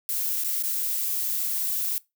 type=noise with dropouts; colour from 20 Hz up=violet; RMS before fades=-27 dBFS; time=0.09-1.98 s; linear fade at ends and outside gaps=0 ms; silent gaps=0.437-0.445 / 0.625-0.636 s; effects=noise-tail reverb RT60 0.2 s tail -21 dB re dry